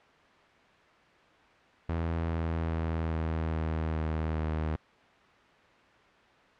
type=tone with pitch steps; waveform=sawtooth; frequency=82.8 / 82.04 / 81.28 / 80.54 / 79.79 / 79.06 / 78.33 Hz; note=E2 / E2 / E2 / E2 / D#2 / D#2 / D#2; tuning=+8 / -8 / -24 / -40 / +44 / +28 / +12 cents; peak=-25 dBFS; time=1.89-4.76 s; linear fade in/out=0 ms; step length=410 ms; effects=white hiss -58 dBFS RMS until 6.59 s + low-pass 2000 Hz 12 dB/octave